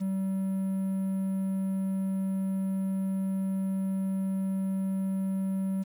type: tone with quantisation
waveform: triangle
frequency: 191.8 Hz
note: G3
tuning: 37 cents flat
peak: -25 dBFS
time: 0-5.84 s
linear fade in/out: 20 ms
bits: 9
effects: none